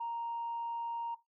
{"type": "tone", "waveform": "sine", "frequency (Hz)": 932.3, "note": "A#5", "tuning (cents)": 0, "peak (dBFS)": -34, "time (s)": [0, 1.15], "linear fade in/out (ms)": 10, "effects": ["noise-tail reverb RT60 0.2 s tail -17 dB re dry", "tanh soft clip ceiling -31 dBFS"]}